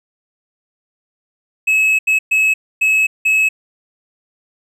triangle tone bursts at uneven times, 2579 Hz, E7, 39 cents flat, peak -9 dBFS, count 5, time 1.67-1.99 / 2.07-2.19 / 2.31-2.54 / 2.81-3.07 / 3.25-3.49 s, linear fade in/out 10 ms, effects none

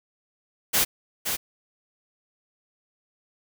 white noise with echo, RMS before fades -21 dBFS, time 0.73-0.85 s, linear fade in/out 20 ms, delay 520 ms, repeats 1, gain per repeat -6 dB, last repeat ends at 1.37 s, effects none

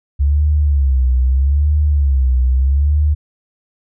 sine tone with vibrato, 68.8 Hz, C#2, 12 cents flat, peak -10 dBFS, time 0.19-3.15 s, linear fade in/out 20 ms, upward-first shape sine, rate 0.79 Hz, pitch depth 150 cents each way, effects none

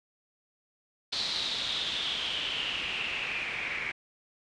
white noise with low-pass filter sweep, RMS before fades -33 dBFS, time 1.12-3.92 s, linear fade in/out 10 ms, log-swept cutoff 4200 to 2200 Hz, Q 6.3, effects resampled to 22050 Hz

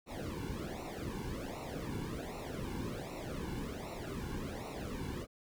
brown noise with flanger, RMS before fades -41 dBFS, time 0.06-5.27 s, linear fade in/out 50 ms, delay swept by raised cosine 0.61 to 1.61 ms, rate 1.3 Hz, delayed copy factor -0.9, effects none

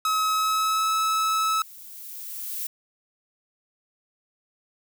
45% pulse tone with pitch glide, 1281 to 1298.9 Hz, E6 to E6, -50 to -26 cents, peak -21 dBFS, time 0.05-1.62 s, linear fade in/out 2 ms, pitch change +24 cents, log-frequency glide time 0.32-0.94 s
violet noise with exponential growth, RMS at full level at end -30 dBFS, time 0.14-2.67 s, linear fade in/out 5 ms, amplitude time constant 550 ms
effects none

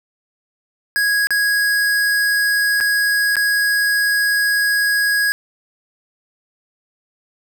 square tone with dropouts, 1656 Hz, G#6, 5 cents flat, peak -15 dBFS, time 0.96-5.32 s, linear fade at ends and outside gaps 0 ms, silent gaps 1.27-1.306 / 2.803-2.809 / 3.356-3.367 s, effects none

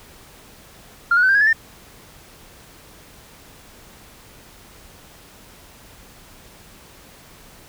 sine tone with pitch steps, 1395 / 1455.9 / 1519.5 / 1585.9 / 1655.1 / 1727.4 / 1802.8 Hz, F6 / F#6 / F#6 / G6 / G#6 / A6 / A6, -2 / -28 / +46 / +20 / -6 / -32 / +42 cents, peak -11 dBFS, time 1.11-1.53 s, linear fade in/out 5 ms, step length 60 ms, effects tanh soft clip ceiling -8 dBFS + pink hiss -46 dBFS RMS until 7.68 s

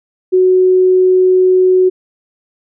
sine tone, 370 Hz, F#4, in tune, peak -6 dBFS, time 0.32-1.9 s, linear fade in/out 20 ms, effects none

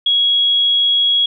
sine tone, 3322 Hz, G#7, in tune, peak -11 dBFS, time 0.06-1.26 s, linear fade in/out 5 ms, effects none

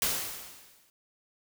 white noise with exponential decay, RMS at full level -26 dBFS, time 0.02-0.9 s, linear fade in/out 1 ms, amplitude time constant 190 ms, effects none

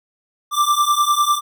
square beating tone pair, 1174 / 1184 Hz, D6 / D6, -1 / +14 cents, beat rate 10 Hz, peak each -18 / -18 dBFS, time 0.51-1.41 s, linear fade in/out 50 ms, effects none

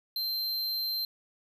square tone, 4132 Hz, C8, 22 cents flat, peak -30 dBFS, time 0.16-1.05 s, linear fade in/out 2 ms, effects none

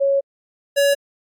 sine / square tone pair in turn, 553 / 564.3 Hz, C#5 / C#5, -4 / +31 cents, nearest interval unison, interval 35 cents, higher second, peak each -14 dBFS, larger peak neither, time 0-0.21 / 0.76-0.95 s, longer first, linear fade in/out 20 ms, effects AAC 64 kbps

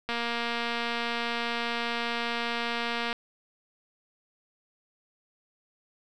click train, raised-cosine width 0.3 ms, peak -15 dBFS, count 715, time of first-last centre 0.09-3.128 s, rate 235 Hz, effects none

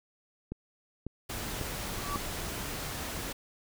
click train, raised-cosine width 3 ms, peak -23 dBFS, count 4, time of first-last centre 0.52-2.159 s, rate 1.83 Hz
pink noise, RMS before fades -37 dBFS, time 1.29-3.33 s, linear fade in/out 10 ms
sine tone with exponential growth, 1147 Hz, D6, 41 cents flat, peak -30 dBFS, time 1.83-2.16 s, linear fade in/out 1 ms, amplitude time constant 71 ms
effects none

